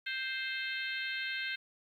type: harmonic tone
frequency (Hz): 524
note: C5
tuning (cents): +2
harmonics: 3 / 4 / 5 / 6 / 7 / 8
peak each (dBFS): -38 / -40 / -42 / -44 / -45 / -46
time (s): 0.06-1.56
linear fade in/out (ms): 10
effects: 11-bit